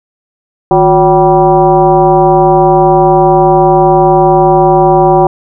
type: tone with frequency modulation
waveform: sine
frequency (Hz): 564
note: C#5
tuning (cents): +30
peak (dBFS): -3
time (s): 0.71-5.27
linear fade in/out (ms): 2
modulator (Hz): 203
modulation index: 1.8
effects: none